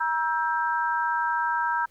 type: chord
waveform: sine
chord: E diminished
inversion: second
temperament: just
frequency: 949.3 / 1318.5 / 1582.2 Hz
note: Bb5 / E6 / G6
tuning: +31 / 0 / +16 cents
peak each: -25 / -30 / -28 dBFS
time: 0-1.86 s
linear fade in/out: 10 ms
effects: pink hiss -63 dBFS RMS until 1.9 s